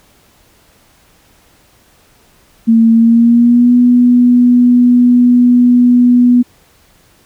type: tone with pitch glide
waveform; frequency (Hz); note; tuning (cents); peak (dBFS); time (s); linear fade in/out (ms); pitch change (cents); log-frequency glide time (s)
sine; 227.2 to 244.9; A#3 to B3; -44 to -14; -4; 2.67-6.43; 20; +130; 2.93-3.74
effects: pink hiss -49 dBFS RMS until 7.25 s